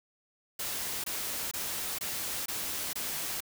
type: noise bursts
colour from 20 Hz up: white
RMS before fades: -35 dBFS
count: 6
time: 0.59-3.405 s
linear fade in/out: 5 ms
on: 450 ms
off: 23 ms
effects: none